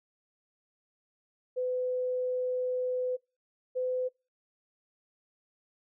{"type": "tone pair in turn", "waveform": "sine", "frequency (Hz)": [504, 507.2], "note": ["B4", "B4"], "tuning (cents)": [35, 46], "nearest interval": "unison", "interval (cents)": 11, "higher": "second", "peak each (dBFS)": -28, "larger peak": "neither", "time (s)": [[1.56, 3.17], [3.75, 4.09]], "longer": "first", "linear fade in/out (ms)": 20, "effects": ["noise-tail reverb RT60 0.3 s tail -26 dB re dry"]}